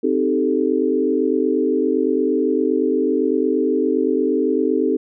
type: chord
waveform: sine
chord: A half-diminished seventh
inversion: first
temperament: equal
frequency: 261.6 / 311.1 / 392 / 440 Hz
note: C4 / Eb4 / G4 / A4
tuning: 0 / 0 / 0 / 0 cents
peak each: -21 dBFS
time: 0.03-4.97 s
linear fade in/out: 10 ms
effects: none